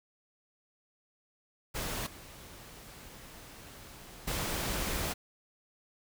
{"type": "noise with level steps", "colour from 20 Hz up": "pink", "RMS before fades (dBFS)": [-36, -50, -34], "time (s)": [1.74, 5.14], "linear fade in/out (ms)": 20, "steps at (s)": [2.06, 4.27], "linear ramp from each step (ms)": 10, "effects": []}